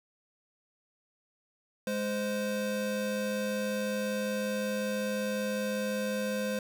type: tone pair together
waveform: square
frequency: 207.7 / 517.7 Hz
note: G#3 / C5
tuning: 0 / -18 cents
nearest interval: octave + major third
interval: 1582 cents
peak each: -34 / -33 dBFS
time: 1.87-6.59 s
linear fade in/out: 2 ms
effects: none